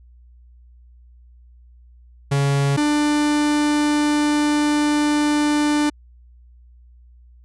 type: tone pair in turn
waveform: 45% pulse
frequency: 140 / 296.6 Hz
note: C#3 / D4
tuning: +18 / +17 cents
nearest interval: octave + minor second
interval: 1299 cents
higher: second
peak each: -16 dBFS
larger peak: neither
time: 2.31-2.77 / 2.77-5.9 s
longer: second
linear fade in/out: 10 ms
effects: added 60 Hz sine -45 dBFS peak until 7.44 s + resampled to 24000 Hz